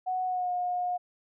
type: tone with pitch glide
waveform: sine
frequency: 740 to 718.1 Hz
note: F#5 to F5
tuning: 0 to +48 cents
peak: -27 dBFS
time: 0.06-0.98 s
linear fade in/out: 20 ms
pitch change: -52 cents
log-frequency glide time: 0.25-0.51 s
effects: none